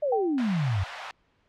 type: exponential sweep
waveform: sine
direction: down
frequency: 621 to 87.31 Hz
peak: -23 dBFS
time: 0.02-0.84 s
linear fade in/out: 10 ms
type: tone with exponential decay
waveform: sine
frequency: 777 Hz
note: G5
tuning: 16 cents flat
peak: -22 dBFS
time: 0.12-0.47 s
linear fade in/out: 5 ms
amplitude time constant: 74 ms
type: high-pass noise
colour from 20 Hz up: pink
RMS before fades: -36 dBFS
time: 0.38-1.11 s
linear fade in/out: 0 ms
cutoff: 600 Hz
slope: 48 dB/octave
effects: pink hiss -67 dBFS RMS until 1.48 s + low-pass 3000 Hz 12 dB/octave